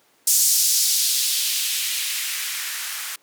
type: noise with band-pass filter sweep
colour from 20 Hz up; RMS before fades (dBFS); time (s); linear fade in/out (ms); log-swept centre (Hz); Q
violet; -22; 0.27-3.16; 5; 6700 to 1300; 1.4
effects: pink hiss -59 dBFS RMS until 3.22 s + high-pass 300 Hz 12 dB/octave